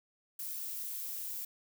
violet noise, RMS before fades -40 dBFS, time 0.39-1.45 s, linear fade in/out 5 ms, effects none

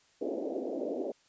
pink band-pass noise, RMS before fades -35 dBFS, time 0.21-1.12 s, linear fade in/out 5 ms, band 260 to 640 Hz, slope 48 dB/octave, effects white hiss -66 dBFS RMS until 1.28 s + resampled to 16000 Hz

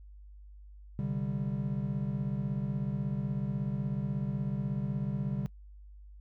triangle chord, C suspended second, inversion none, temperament just, 130.81 / 147.16 / 196.22 Hz, C3 / D3 / G3, 0 / +4 / +2 cents, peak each -33 dBFS, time 0.99-5.46 s, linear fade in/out 0 ms, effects noise-tail reverb RT60 0.1 s tail -23 dB re dry + added 50 Hz sine -48 dBFS peak until 6.2 s

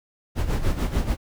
brown noise with tremolo, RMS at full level -20 dBFS, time 0.35-1.17 s, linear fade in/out 50 ms, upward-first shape sine, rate 6.8 Hz, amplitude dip 70%, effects none

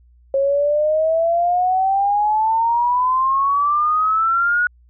sine exponential sweep, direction up, 541 to 1465 Hz, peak -14 dBFS, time 0.34-4.67 s, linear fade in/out 2 ms, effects added 60 Hz sine -48 dBFS peak until 4.89 s

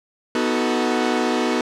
sawtooth chord, B dominant seventh, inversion none, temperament equal with one note detuned, 246.9 / 315.5 / 370 / 440 Hz, B3 / D#4 / F#4 / A4, 0 / +24 / 0 / 0 cents, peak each -18 / -21 / -21 / -22 dBFS, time 0.35-1.61 s, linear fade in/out 2 ms, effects low-pass 6000 Hz 12 dB/octave

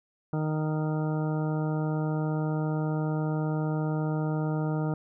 harmonic tone, 154.8 Hz, D#3, 9 cents flat, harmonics 1 / 2 / 3 / 4 / 5 / 6 / 8 / 9, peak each -27 / -33 / -37 / -39 / -41 / -43 / -45 / -46 dBFS, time 0.33-4.94 s, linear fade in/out 2 ms, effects none

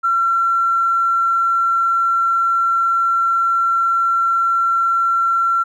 triangle tone with tanh clipping, 1359 Hz, F6, 48 cents flat, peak -13 dBFS, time 0.03-5.64 s, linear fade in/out 20 ms, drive 3 dB, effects none

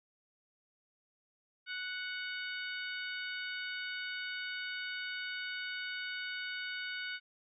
harmonic tone, 740 Hz, F#5, in tune, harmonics 2 / 3 / 4 / 5 / 6, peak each -40 / -44 / -46 / -48 / -50 dBFS, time 1.66-7.2 s, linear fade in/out 50 ms, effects none

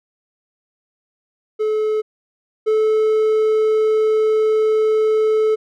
triangle tone pair in turn, 430.9 / 434.6 Hz, A4 / A4, -36 / -21 cents, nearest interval unison, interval 15 cents, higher second, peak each -14 / -11 dBFS, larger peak second, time 1.59-2.02 / 2.66-5.56 s, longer second, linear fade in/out 20 ms, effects none

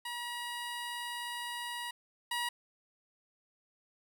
15% pulse tone pair in turn, 959 / 959 Hz, A#5 / A#5, +49 / +49 cents, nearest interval unison, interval 0 cents, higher neither, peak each -31 / -26 dBFS, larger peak second, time 0.05-1.91 / 2.31-2.49 s, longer first, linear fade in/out 5 ms, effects none

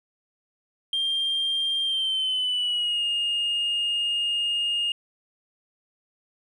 sine tone with pitch glide, 3189 to 2841 Hz, G7 to F7, +29 to +29 cents, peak -21 dBFS, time 0.93-4.92 s, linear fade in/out 2 ms, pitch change -200 cents, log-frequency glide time 1.83-3.04 s, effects tanh soft clip ceiling -20 dBFS + 10-bit

